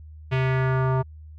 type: tone with low-pass filter sweep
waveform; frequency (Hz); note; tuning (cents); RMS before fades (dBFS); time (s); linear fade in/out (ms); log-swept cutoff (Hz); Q
square; 130.81; C3; 0; -22; 0.31-1.03; 20; 2700 to 980; 2.2
effects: added 77 Hz sine -40 dBFS peak until 1.38 s